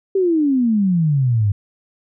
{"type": "exponential sweep", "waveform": "sine", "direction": "down", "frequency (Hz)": [396, 97.7], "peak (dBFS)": -13, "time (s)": [0.15, 1.52], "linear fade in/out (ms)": 5, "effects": []}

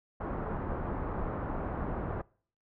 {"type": "low-pass noise", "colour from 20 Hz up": "pink", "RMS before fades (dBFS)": -35, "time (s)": [0.2, 2.22], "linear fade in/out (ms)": 10, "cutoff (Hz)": 1300, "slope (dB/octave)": 24, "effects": ["noise-tail reverb RT60 0.5 s tail -24 dB re dry"]}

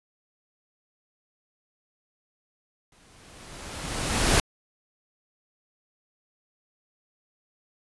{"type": "noise with exponential growth", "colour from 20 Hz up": "pink", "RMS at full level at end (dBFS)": -19, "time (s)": [2.92, 4.4], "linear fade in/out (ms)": 2, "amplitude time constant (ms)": 320, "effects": ["resampled to 24000 Hz"]}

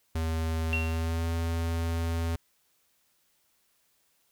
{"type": "tone with pitch glide", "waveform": "square", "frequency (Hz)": [80.9, 83.08], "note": ["E2", "E2"], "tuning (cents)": [-32, 14], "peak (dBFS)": -28, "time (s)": [0.15, 2.36], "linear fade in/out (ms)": 5, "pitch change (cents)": 46, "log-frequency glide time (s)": [0.84, 1.29]}
{"type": "tone with exponential decay", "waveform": "sine", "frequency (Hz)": 2736, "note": "F7", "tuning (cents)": -36, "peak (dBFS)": -25, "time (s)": [0.73, 1.11], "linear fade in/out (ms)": 0, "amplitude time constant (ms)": 81}
{"effects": ["white hiss -70 dBFS RMS until 4.31 s"]}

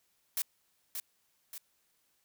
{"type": "noise with echo", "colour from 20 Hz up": "blue", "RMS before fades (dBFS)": -32, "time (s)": [0.37, 0.42], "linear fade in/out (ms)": 2, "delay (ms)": 580, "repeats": 2, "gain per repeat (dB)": -6, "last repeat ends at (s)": 1.58, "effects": ["white hiss -74 dBFS RMS until 2.24 s"]}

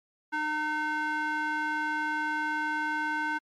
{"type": "tone with band-pass filter", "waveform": "square", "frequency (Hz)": 305.4, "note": "D#4", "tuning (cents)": -32, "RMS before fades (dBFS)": -30, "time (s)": [0.32, 3.39], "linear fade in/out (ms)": 20, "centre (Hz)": 1300, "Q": 5.5, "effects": ["MP3 64 kbps"]}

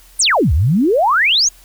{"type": "exponential two-way sweep", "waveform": "sine", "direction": "down then up", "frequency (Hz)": [10000, 65.41, 6870], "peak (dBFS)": -10, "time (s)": [0.19, 1.49], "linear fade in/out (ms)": 10, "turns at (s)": 0.53, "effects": ["added 42 Hz sine -45 dBFS peak until 1.64 s", "white hiss -47 dBFS RMS until 1.64 s"]}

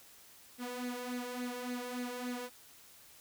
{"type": "tone with flanger", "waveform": "sawtooth", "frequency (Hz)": 246.9, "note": "B3", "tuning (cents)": 0, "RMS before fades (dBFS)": -40, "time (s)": [0.58, 2.5], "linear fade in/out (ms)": 50, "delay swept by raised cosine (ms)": [0.45, 2.25], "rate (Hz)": 3.5, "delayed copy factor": 0.65, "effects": ["white hiss -58 dBFS RMS until 3.2 s"]}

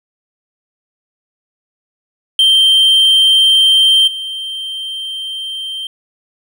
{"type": "tone with level steps", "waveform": "triangle", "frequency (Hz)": 3141, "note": "G7", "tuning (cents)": 3, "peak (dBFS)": [-5, -19], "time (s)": [2.39, 5.87], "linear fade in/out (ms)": 2, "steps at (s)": 4.07, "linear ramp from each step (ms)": 10, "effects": []}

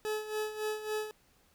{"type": "tone with tremolo", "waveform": "40% pulse", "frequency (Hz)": 428.5, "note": "A4", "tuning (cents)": -46, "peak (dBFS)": -30, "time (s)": [0.05, 1.11], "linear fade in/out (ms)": 0, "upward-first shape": "sine", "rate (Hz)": 3.6, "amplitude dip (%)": 70, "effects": ["pink hiss -67 dBFS RMS until 1.54 s"]}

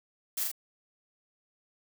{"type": "noise with echo", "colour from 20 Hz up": "blue", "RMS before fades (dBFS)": -32, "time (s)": [0.37, 0.44], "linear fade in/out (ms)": 5, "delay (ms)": 38, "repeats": 2, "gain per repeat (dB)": -2, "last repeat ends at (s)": 0.516, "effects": []}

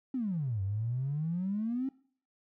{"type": "exponential two-way sweep", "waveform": "triangle", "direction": "down then up", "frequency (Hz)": [272.7, 94.4, 272.7], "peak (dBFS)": -26, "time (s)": [0.14, 1.89], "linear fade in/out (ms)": 5, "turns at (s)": 0.62, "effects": ["noise-tail reverb RT60 0.5 s tail -24 dB re dry", "tanh soft clip ceiling -28 dBFS"]}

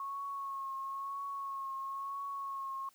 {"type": "tone with vibrato", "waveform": "sine", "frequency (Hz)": 1096, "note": "C#6", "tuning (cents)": -20, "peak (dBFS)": -37, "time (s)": [0, 2.89], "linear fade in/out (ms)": 2, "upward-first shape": "triangle", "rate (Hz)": 1, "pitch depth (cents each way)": 32, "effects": ["white hiss -67 dBFS RMS until 2.94 s", "high-pass 60 Hz 12 dB/octave"]}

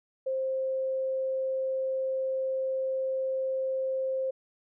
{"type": "tone", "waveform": "sine", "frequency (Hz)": 527, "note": "C5", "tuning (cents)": 12, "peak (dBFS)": -27, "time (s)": [0.26, 4.31], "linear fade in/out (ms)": 10, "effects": []}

